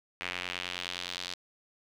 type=tone with band-pass filter sweep; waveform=square; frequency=44.83 Hz; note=F1; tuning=46 cents sharp; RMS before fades=-38 dBFS; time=0.21-1.34 s; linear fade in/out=0 ms; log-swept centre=2400 to 4100 Hz; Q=2.1; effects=none